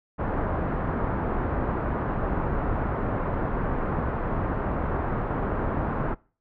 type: low-pass noise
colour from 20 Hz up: pink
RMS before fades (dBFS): -27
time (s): 0.18-6.15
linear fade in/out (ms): 20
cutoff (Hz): 1400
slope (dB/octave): 24
effects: noise-tail reverb RT60 0.4 s tail -24 dB re dry